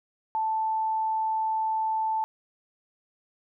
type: tone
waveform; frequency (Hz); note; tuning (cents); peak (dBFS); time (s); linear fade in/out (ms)
sine; 880; A5; 0; -24; 0.35-2.24; 0
effects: none